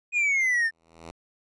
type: exponential sweep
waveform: triangle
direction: down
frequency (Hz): 2489 to 1774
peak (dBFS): -19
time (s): 0.12-0.71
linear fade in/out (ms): 50
type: tone with exponential growth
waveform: 5% pulse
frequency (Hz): 82.41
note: E2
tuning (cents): 0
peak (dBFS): -26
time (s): 0.7-1.11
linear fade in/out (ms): 0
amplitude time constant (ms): 89
effects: resampled to 22050 Hz